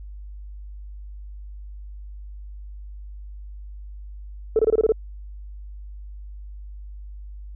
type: tone bursts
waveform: sine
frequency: 440 Hz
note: A4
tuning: in tune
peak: -13 dBFS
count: 7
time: 4.56-4.921 s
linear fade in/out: 2 ms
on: 31 ms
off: 24 ms
effects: tanh soft clip ceiling -9 dBFS + added 50 Hz sine -35 dBFS peak until 7.55 s